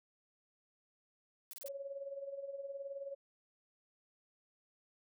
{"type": "noise bursts", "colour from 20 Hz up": "blue", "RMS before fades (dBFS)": -48, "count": 4, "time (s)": [1.51, 1.683], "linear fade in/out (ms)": 0, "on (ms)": 23, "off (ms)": 27}
{"type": "tone with tremolo", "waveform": "sine", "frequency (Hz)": 554.4, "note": "C#5", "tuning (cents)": 0, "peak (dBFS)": -39, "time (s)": [1.64, 3.15], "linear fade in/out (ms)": 10, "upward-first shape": "sine", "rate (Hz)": 19, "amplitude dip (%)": 65}
{"effects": []}